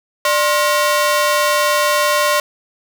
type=ring-modulated tone; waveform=sawtooth; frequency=830.6 Hz; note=G#5; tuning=in tune; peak=-6 dBFS; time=0.25-2.4 s; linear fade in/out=2 ms; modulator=237 Hz; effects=none